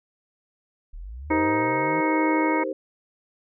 sine linear sweep, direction up, 33 to 164.81 Hz, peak -34 dBFS, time 0.93-2.01 s, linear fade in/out 10 ms
sine chord, C minor seventh, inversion first, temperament just, 314 / 392.4 / 470.9 / 523.3 Hz, Eb4 / G4 / Bb4 / C5, +16 / +2 / +18 / 0 cents, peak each -32 / -32 / -34 / -29 dBFS, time 1.3-2.73 s, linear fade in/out 5 ms
harmonic tone, 313 Hz, D#4, 10 cents sharp, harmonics 1 / 2 / 3 / 4 / 5 / 6 / 7, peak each -24 / -34 / -25 / -34 / -37 / -36 / -29 dBFS, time 1.3-2.64 s, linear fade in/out 10 ms
effects none

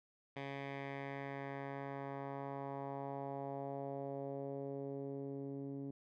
10% pulse tone with low-pass filter sweep, 138.59 Hz, C#3, in tune, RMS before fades -44 dBFS, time 0.36-5.91 s, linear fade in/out 5 ms, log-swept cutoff 2700 to 300 Hz, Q 1.9, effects none

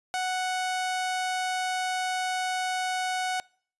sawtooth tone, 740 Hz, F#5, in tune, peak -23 dBFS, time 0.14-3.4 s, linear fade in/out 0 ms, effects noise-tail reverb RT60 0.5 s tail -25 dB re dry + resampled to 24000 Hz

